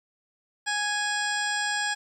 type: harmonic tone with a mistuned harmonic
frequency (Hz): 830.6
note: G#5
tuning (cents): 0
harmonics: 1 / 2 / 3 / 4 / 5 / 6 / 7 / 9 / 10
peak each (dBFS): -32 / -28 / -39 / -35 / -42 / -37 / -41 / -35 / -41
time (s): 0.66-1.95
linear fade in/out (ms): 20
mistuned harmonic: 7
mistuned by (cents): -62
effects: 10-bit